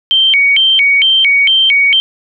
sine tone with vibrato, 2651 Hz, E7, 9 cents sharp, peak -6 dBFS, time 0.11-2 s, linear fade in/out 0 ms, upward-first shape square, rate 2.2 Hz, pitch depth 290 cents each way, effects none

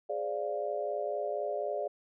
sine chord, D half-diminished seventh, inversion second, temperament equal, 415.3 / 523.3 / 587.3 / 698.5 Hz, Ab4 / C5 / D5 / F5, 0 / 0 / 0 / 0 cents, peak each -37 / -40 / -34 / -38 dBFS, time 0.09-1.88 s, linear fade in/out 10 ms, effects none

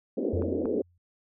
white band-pass noise, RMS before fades -29 dBFS, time 0.17-0.82 s, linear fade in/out 5 ms, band 220 to 510 Hz, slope 48 dB/octave
sine tone with exponential decay, 88 Hz, F2, 14 cents sharp, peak -25 dBFS, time 0.33-0.98 s, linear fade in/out 5 ms, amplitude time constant 140 ms
clicks, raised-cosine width 1 ms, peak -23 dBFS, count 2, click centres 0.422 / 0.656 s
effects none

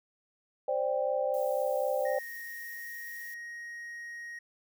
sine chord, C suspended second, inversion none, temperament equal with one note detuned, 523.3 / 587.3 / 788.5 Hz, C5 / D5 / G5, 0 / 0 / +10 cents, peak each -30 / -31 / -35 dBFS, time 0.68-2.19 s, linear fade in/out 5 ms
violet noise, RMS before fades -49 dBFS, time 1.34-3.34 s, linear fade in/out 0 ms
triangle tone with pitch glide, 1864.7 to 1878.8 Hz, A#6 to A#6, 0 to +13 cents, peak -38 dBFS, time 2.05-4.39 s, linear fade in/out 5 ms, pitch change +13 cents, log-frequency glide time 2.32-3.33 s
effects none

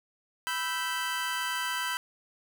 25% pulse chord, E minor, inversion second, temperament equal with one note detuned, 987.8 / 1318.5 / 1555.4 Hz, B5 / E6 / G6, 0 / 0 / -14 cents, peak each -30 / -33 / -29 dBFS, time 0.47-1.97 s, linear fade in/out 0 ms, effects none

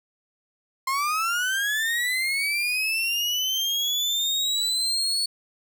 35% pulse linear sweep, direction up, 1046.5 to 4435 Hz, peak -21 dBFS, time 0.87-5.26 s, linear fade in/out 5 ms, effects none

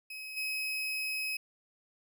35% pulse tone with level steps, 2550 Hz, D#7, 42 cents sharp, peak -39 / -31 dBFS, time 0.1-1.37 s, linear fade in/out 5 ms, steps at 0.36 s, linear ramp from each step 20 ms, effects none

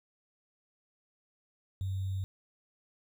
sine tone with sample-and-hold, 95.5 Hz, G2, 45 cents flat, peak -31 dBFS, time 1.81-2.24 s, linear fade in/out 0 ms, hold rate 3675 Hz, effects none

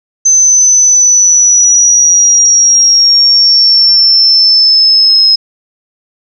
sine exponential sweep, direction down, 6160 to 5130 Hz, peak -3 dBFS, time 0.25-5.36 s, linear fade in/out 10 ms, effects none

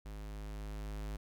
square tone with level ramp, 51.91 Hz, G#1, in tune, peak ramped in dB -44 to -39 dBFS, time 0.05-1.17 s, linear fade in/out 10 ms, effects none

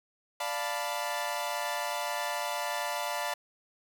sawtooth chord, B half-diminished seventh, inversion first, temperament equal, 587.3 / 698.5 / 880 / 987.8 Hz, D5 / F5 / A5 / B5, 0 / 0 / 0 / 0 cents, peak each -33 dBFS, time 0.4-3.34 s, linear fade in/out 5 ms, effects none

